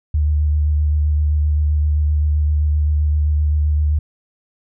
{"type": "tone with vibrato", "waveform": "sine", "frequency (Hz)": 75, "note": "D2", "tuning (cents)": 37, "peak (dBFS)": -13, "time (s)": [0.14, 3.99], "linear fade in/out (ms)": 5, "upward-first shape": "square", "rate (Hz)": 7.7, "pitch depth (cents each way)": 15, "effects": []}